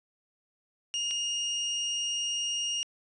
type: tone pair in turn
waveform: 30% pulse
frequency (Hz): 2845 / 2845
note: F7 / F7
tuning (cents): +31 / +31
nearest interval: unison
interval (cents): 0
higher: neither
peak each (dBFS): -26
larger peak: neither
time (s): 0.94-1.11 / 1.11-2.83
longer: second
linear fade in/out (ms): 0
effects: resampled to 22050 Hz + 10-bit